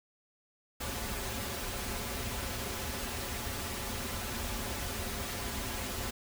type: noise with comb filter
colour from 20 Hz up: pink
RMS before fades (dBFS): -37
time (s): 0.8-6.11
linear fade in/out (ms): 10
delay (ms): 6.4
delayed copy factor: -0.75
effects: none